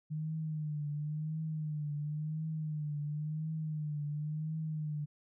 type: tone with vibrato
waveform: sine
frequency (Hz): 152.6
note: D#3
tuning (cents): -33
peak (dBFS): -34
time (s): 0.1-5.06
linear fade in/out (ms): 20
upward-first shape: triangle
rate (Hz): 0.95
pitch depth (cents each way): 74
effects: none